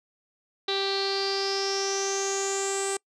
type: tone with low-pass filter sweep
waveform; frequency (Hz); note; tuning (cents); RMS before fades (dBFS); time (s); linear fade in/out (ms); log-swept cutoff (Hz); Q
sawtooth; 392; G4; 0; -28; 0.68-2.97; 5; 3900 to 8200; 9.6
effects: noise-tail reverb RT60 0.1 s tail -26 dB re dry